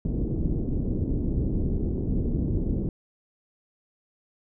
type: low-pass noise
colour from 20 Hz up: pink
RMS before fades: -26 dBFS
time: 0.05-2.89 s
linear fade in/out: 2 ms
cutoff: 360 Hz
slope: 24 dB/octave
effects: none